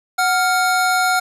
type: tone pair together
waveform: square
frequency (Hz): 740 / 1396.9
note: F#5 / F6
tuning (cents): 0 / 0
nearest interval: major seventh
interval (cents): 1100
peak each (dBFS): -18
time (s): 0.18-1.2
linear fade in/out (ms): 10
effects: resampled to 32000 Hz + 8-bit